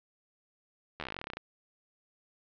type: slowing click train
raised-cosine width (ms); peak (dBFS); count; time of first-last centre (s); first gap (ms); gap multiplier
0.3; -21; 18; 1-1.37; 12; 1.07
effects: low-pass 4000 Hz 12 dB/octave